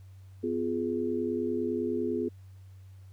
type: chord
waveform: sine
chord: F diminished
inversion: second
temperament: just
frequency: 251.4 / 349.2 / 419.1 Hz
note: Cb4 / F4 / Ab4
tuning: +31 / 0 / +16 cents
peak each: -32 dBFS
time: 0.43-2.29 s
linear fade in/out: 10 ms
effects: added 95 Hz sine -47 dBFS peak until 3.12 s + pink hiss -68 dBFS RMS until 3.12 s